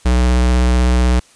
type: tone with vibrato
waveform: square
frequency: 61.74 Hz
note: B1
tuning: in tune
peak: -11 dBFS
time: 0.05-1.2 s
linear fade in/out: 10 ms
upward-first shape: sine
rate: 16 Hz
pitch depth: 19 cents each way
effects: white hiss -48 dBFS RMS until 1.35 s + resampled to 22050 Hz